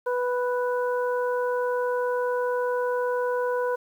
harmonic tone, 493.9 Hz, B4, in tune, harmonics 1 / 2 / 3, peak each -24 / -30 / -34 dBFS, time 0.06-3.76 s, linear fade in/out 10 ms, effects 9-bit

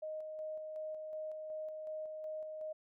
sine tone with tremolo, 622 Hz, D#5, 1 cent flat, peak -39 dBFS, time 0.02-2.73 s, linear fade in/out 10 ms, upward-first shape square, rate 2.7 Hz, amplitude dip 30%, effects none

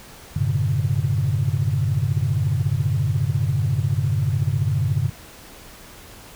sine tone cluster, 95 / 111 / 131.4 / 145.7 Hz, F#2 / A2 / C3 / D3, +46 / +16 / +8 / -13 cents, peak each -23 dBFS, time 0.36-5.1 s, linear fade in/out 5 ms, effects tanh soft clip ceiling -10 dBFS + pink hiss -43 dBFS RMS until 6.35 s

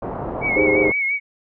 white low-pass noise, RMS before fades -27 dBFS, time 0.02-0.92 s, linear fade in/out 5 ms, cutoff 870 Hz, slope 24 dB/octave
sine tone with vibrato, 2217 Hz, C#7, in tune, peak -18 dBFS, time 0.41-1.2 s, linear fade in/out 50 ms, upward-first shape sine, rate 5.8 Hz, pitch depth 52 cents each way
sine chord, Ab major seventh, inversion second, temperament equal, 311.1 / 392 / 415.3 / 523.3 Hz, Eb4 / G4 / Ab4 / C5, 0 / 0 / 0 / 0 cents, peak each -21 dBFS, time 0.56-0.9 s, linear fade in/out 5 ms
effects none

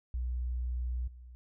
sine tone with level steps, 61.4 Hz, B1, 9 cents flat, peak -31 / -47 dBFS, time 0.14-1.35 s, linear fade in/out 0 ms, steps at 1.07 s, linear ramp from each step 10 ms, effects none

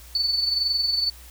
sine tone with amplitude modulation, 4485 Hz, C#8, 19 cents sharp, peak -18 dBFS, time 0.15-1.1 s, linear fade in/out 2 ms, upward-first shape sine, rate 21.8 Hz, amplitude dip 55%, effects added 60 Hz sine -44 dBFS peak until 1.3 s + white hiss -48 dBFS RMS until 1.3 s

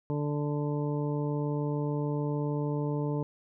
harmonic tone, 146.83 Hz, D3, in tune, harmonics 1 / 2 / 3 / 4 / 6 / 7, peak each -30 / -34 / -35 / -41 / -42 / -48 dBFS, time 0.1-3.23 s, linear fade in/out 0 ms, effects none

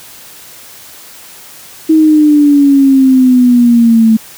sine exponential sweep, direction down, 319 to 220 Hz, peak -3 dBFS, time 1.89-4.17 s, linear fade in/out 10 ms, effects white hiss -34 dBFS RMS until 4.37 s + high-pass 60 Hz 12 dB/octave

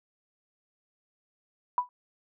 sine tone with exponential decay, 987.8 Hz, B5, in tune, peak -18 dBFS, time 1.78-1.89 s, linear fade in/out 1 ms, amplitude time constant 22 ms, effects none

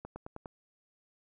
accelerating click train, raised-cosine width 1 ms, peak -28 dBFS, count 5, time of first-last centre 0.05-0.458 s, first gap 110 ms, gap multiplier 0.95, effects none

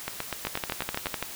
two click trains, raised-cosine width 0.3 ms, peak -12 / -13 dBFS, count 10 / 9, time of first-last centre 0.47-1.226 / 0.08-1.069 s, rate 11.9 / 8.09 Hz, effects white hiss -40 dBFS RMS until 1.35 s

